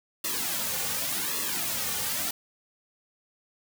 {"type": "noise with flanger", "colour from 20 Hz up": "white", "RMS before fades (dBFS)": -30, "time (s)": [0.24, 2.31], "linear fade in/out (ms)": 5, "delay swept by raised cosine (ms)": [1.3, 3.1], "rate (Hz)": 0.88, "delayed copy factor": -0.95, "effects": []}